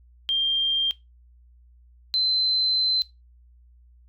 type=tone pair in turn; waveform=sine; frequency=3187 / 4073 Hz; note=G7 / C8; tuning=+28 / -47 cents; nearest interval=major third; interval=425 cents; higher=second; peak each=-20 dBFS; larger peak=neither; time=0.29-0.91 / 2.14-3.02 s; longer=second; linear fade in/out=0 ms; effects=noise-tail reverb RT60 0.2 s tail -18 dB re dry + added 60 Hz sine -51 dBFS peak until 4.08 s